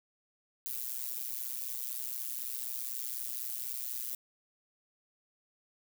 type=noise with amplitude modulation; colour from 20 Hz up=violet; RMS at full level=-34 dBFS; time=0.66-4.15 s; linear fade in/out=0 ms; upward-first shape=sine; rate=124 Hz; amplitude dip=100%; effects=none